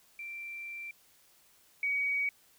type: tone pair in turn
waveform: sine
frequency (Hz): 2352 / 2259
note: D7 / C#7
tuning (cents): +2 / +32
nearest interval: minor second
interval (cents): 70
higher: first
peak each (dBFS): -39 / -28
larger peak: second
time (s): 0.19-0.91 / 1.83-2.29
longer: first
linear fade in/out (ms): 2
effects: white hiss -64 dBFS RMS until 2.58 s